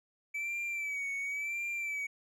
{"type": "tone with vibrato", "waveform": "triangle", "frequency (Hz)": 2300, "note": "D7", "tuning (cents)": -37, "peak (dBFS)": -32, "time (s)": [0.34, 2.07], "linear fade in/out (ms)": 10, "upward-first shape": "sine", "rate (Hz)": 0.94, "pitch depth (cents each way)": 60, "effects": []}